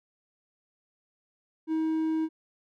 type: tone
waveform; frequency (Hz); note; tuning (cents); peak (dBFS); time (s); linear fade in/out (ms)
triangle; 318.1; D#4; +38; -23; 1.67-2.29; 50
effects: none